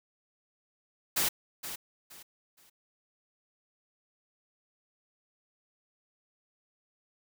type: noise with echo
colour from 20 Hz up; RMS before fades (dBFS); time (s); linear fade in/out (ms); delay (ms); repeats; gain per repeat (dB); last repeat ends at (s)
white; -28; 1.16-1.29; 10; 470; 3; -11; 2.7
effects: none